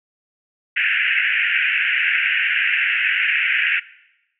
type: band-pass noise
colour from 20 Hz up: white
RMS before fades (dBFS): -19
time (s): 0.76-3.8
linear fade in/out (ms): 10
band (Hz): 1500 to 2800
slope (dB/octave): 96
effects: noise-tail reverb RT60 0.9 s tail -19 dB re dry